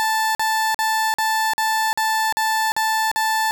30% pulse tone bursts, 880 Hz, A5, in tune, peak -15 dBFS, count 9, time 0-3.51 s, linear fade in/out 0 ms, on 350 ms, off 45 ms, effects none

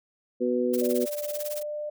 harmonic tone, 123.47 Hz, B2, in tune, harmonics 2 / 3 / 4, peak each -27 / -27 / -27 dBFS, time 0.4-1.06 s, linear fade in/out 20 ms
blue noise with tremolo, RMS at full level -33 dBFS, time 0.73-1.63 s, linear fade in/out 10 ms, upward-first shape triangle, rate 18 Hz, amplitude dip 100%
sine tone with pitch glide, 587.3 to 597.9 Hz, D5 to D5, 0 to +31 cents, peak -30 dBFS, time 0.81-1.9 s, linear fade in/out 10 ms, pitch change +31 cents, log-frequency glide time 0.96-1.78 s
effects none

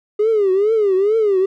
triangle tone with vibrato, 410 Hz, G#4, 22 cents flat, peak -9 dBFS, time 0.19-1.46 s, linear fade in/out 10 ms, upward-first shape triangle, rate 2.3 Hz, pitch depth 190 cents each way, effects tanh soft clip ceiling -9 dBFS

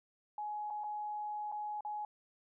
sine tone with dropouts, 840 Hz, G#5, 19 cents sharp, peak -37 dBFS, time 0.38-2.05 s, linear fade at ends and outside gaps 2 ms, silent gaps 0.702-0.706 / 0.837-0.841 / 1.517-1.523 / 1.808-1.849 s, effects none

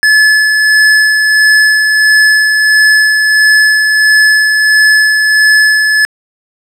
square tone with tremolo, 1721 Hz, A6, 39 cents flat, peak -4 dBFS, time 0.03-6.05 s, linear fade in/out 0 ms, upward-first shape sine, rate 1.5 Hz, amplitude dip 35%, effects low-pass 9000 Hz 12 dB/octave

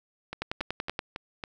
two click trains, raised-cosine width 0.3 ms, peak -14 / -19 dBFS, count 7 / 5, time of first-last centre 0.42-0.991 / 0.33-1.438 s, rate 10.5 / 3.61 Hz, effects none

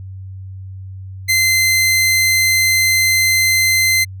sawtooth tone, 2070 Hz, C7, 19 cents flat, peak -8 dBFS, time 1.28-4.05 s, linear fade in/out 20 ms, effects added 95 Hz sine -28 dBFS peak until 4.2 s

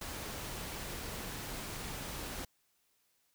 pink noise, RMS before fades -42 dBFS, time 0.01-2.45 s, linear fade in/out 5 ms, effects white hiss -75 dBFS RMS until 3.34 s

